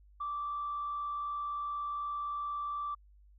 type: tone with frequency modulation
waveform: sine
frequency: 1168 Hz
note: D6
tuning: 10 cents flat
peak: -33 dBFS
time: 0.2-2.95 s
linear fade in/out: 10 ms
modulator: 62.7 Hz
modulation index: 0.26
effects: tanh soft clip ceiling -29 dBFS + added 50 Hz sine -57 dBFS peak until 3.38 s